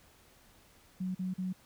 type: tone bursts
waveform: sine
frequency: 185 Hz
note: F#3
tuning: in tune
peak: -32 dBFS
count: 3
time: 1-1.53 s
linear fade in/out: 10 ms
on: 150 ms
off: 40 ms
effects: pink hiss -62 dBFS RMS until 1.65 s